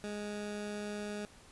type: tone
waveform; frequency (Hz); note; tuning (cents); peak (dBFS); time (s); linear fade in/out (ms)
20% pulse; 207.7; G#3; 0; -33; 0.04-1.25; 0
effects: pink hiss -58 dBFS RMS until 1.51 s + resampled to 24000 Hz